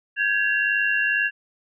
sine tone cluster, 1583 / 1685 / 2751 Hz, G6 / G#6 / F7, +17 / +25 / -27 cents, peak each -26 / -21 / -25 dBFS, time 0.16-1.31 s, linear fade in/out 50 ms, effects none

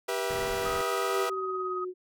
sawtooth chord, E minor, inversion first, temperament equal with one note detuned, 392 / 484.3 / 659.3 Hz, G4 / B4 / E5, 0 / -34 / 0 cents, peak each -29 / -28 / -31 dBFS, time 0.08-1.3 s, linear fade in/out 10 ms
pink low-pass noise, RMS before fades -40 dBFS, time 0.3-0.82 s, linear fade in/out 0 ms, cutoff 2200 Hz, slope 96 dB/octave
sine tone with tremolo, 1256 Hz, D#6, 16 cents sharp, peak -30 dBFS, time 0.65-1.85 s, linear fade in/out 10 ms, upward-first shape triangle, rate 18 Hz, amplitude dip 40%
sine tone with pitch glide, 392 to 365.7 Hz, G4 to F#4, 0 to -20 cents, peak -32 dBFS, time 0.87-1.94 s, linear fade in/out 50 ms, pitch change -120 cents, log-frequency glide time 1.07-1.8 s
effects none

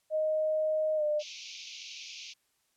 sine tone with pitch glide, 622.3 to 600.8 Hz, D#5 to D5, 0 to +39 cents, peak -26 dBFS, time 0.1-1.23 s, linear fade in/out 50 ms, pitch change -61 cents, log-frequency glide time 0.96-1.03 s
pink band-pass noise, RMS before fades -45 dBFS, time 1.19-2.34 s, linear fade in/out 20 ms, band 2300 to 6500 Hz, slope 96 dB/octave
effects white hiss -74 dBFS RMS until 2.76 s + low-pass 12000 Hz 12 dB/octave

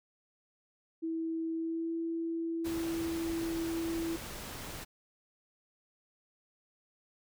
sine tone with pitch glide, 326 to 330.9 Hz, E4 to E4, -19 to +7 cents, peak -32 dBFS, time 1.02-4.17 s, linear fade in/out 20 ms, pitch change +26 cents, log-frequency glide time 1.54-1.93 s
pink noise, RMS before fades -43 dBFS, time 2.64-4.85 s, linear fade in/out 20 ms
effects none

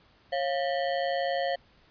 square ring-modulated tone, 622.3 Hz, D#5, in tune, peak -24 dBFS, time 0.32-1.56 s, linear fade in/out 10 ms, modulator 75.9 Hz, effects pink hiss -61 dBFS RMS until 1.9 s + resampled to 11025 Hz

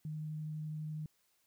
sine tone with vibrato, 154.1 Hz, D#3, 16 cents flat, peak -38 dBFS, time 0.05-1.06 s, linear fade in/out 2 ms, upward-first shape triangle, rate 12 Hz, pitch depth 9 cents each way, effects white hiss -75 dBFS RMS until 1.46 s

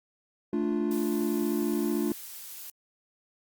triangle chord, D minor, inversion second, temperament equal, 220 / 293.7 / 349.2 Hz, A3 / D4 / F4, 0 / 0 / 0 cents, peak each -28 dBFS, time 0.53-2.12 s, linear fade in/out 2 ms
blue noise, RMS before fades -42 dBFS, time 0.91-2.7 s, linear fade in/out 2 ms
effects Opus 48 kbps

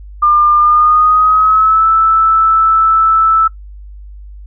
sine tone with pitch glide, 1200 to 1316.2 Hz, D6 to E6, +37 to -3 cents, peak -6 dBFS, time 0.22-3.48 s, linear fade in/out 10 ms, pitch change +160 cents, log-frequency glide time 0.58-1.87 s, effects noise-tail reverb RT60 0.1 s tail -19 dB re dry + added 50 Hz sine -29 dBFS peak until 4.46 s

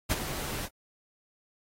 pink noise with ADSR envelope, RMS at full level -26 dBFS, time 0.09-0.69 s, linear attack 26 ms, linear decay 28 ms, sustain -10 dB, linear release 50 ms, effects AAC 48 kbps

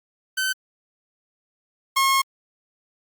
sawtooth tone pair in turn, 1529 / 1081.2 Hz, G6 / C#6, -44 / -44 cents, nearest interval tritone, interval 600 cents, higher first, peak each -18 / -13 dBFS, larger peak second, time 0.37-0.53 / 1.96-2.22 s, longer second, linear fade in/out 10 ms, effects Opus 32 kbps

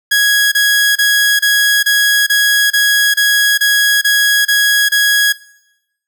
sawtooth tone bursts, 1661.2 Hz, G#6, in tune, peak -5 dBFS, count 12, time 0.11-5.327 s, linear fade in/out 10 ms, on 410 ms, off 27 ms, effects noise-tail reverb RT60 0.9 s tail -21 dB re dry

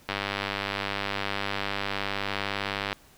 click train, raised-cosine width 0.3 ms, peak -12 dBFS, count 284, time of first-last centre 0.09-2.929 s, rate 99.7 Hz, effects pink hiss -56 dBFS RMS until 3.17 s

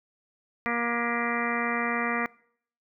harmonic tone with a mistuned harmonic, 236.7 Hz, A#3, 27 cents sharp, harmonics 1 / 2 / 3 / 4 / 5 / 6 / 7 / 8 / 9 / 10, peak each -32 / -35 / -35 / -38 / -32 / -37 / -38 / -33 / -34 / -36 dBFS, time 0.66-2.26 s, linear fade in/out 0 ms, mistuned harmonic 9, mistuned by -72 cents, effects noise-tail reverb RT60 0.6 s tail -23 dB re dry

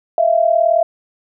sine tone pair together, 643 / 682.1 Hz, E5 / F5, -43 / -41 cents, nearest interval minor second, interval 102 cents, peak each -14 / -13 dBFS, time 0.18-0.83 s, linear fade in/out 2 ms, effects none

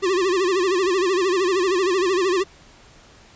square tone with vibrato, 370.4 Hz, F#4, 2 cents sharp, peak -18 dBFS, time 0.02-2.44 s, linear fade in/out 20 ms, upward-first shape sine, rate 13 Hz, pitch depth 120 cents each way, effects pink hiss -49 dBFS RMS until 3.35 s + resampled to 16000 Hz

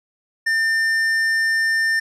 triangle tone with tanh clipping, 1800 Hz, A6, 39 cents sharp, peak -18 dBFS, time 0.46-2 s, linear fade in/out 10 ms, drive 14 dB, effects resampled to 32000 Hz

